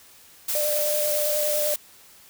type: noise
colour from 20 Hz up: blue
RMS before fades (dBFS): -26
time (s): 0.48-1.76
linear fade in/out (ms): 5
type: tone with vibrato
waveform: sine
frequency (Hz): 597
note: D5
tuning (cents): +28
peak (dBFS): -24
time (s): 0.55-1.74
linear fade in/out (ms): 2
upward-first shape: triangle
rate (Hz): 10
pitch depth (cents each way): 16
effects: white hiss -51 dBFS RMS until 2.29 s